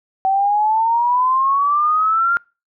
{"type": "exponential sweep", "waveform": "sine", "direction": "up", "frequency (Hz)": [761, 1406], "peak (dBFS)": -13, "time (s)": [0.25, 2.37], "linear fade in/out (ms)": 0, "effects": ["noise-tail reverb RT60 0.3 s tail -26 dB re dry"]}